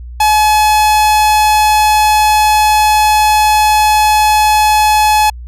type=tone; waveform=45% pulse; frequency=852 Hz; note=G#5; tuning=44 cents sharp; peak=-7 dBFS; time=0.2-5.3 s; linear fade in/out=5 ms; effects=added 60 Hz sine -25 dBFS peak until 5.47 s + resampled to 32000 Hz